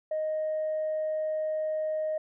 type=tone; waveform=sine; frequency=622.3 Hz; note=D#5; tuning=in tune; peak=-26 dBFS; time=0.11-2.18 s; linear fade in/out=5 ms; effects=tanh soft clip ceiling -24 dBFS